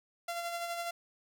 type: tone with tremolo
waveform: sawtooth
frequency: 686 Hz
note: F5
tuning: 31 cents flat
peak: -30 dBFS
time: 0.28-0.91 s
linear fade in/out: 5 ms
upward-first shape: sine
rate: 12 Hz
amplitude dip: 40%
effects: none